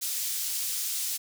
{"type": "high-pass noise", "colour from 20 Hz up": "pink", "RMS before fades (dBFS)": -31, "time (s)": [0.01, 1.18], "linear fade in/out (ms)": 20, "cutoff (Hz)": 5500, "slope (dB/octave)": 12, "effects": []}